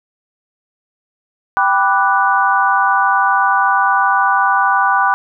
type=chord; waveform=sine; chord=G major seventh; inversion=none; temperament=equal; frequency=784 / 987.8 / 1174.7 / 1480 Hz; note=G5 / B5 / D6 / F#6; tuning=0 / 0 / 0 / 0 cents; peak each=-16 dBFS; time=1.57-5.14 s; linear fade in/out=0 ms; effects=none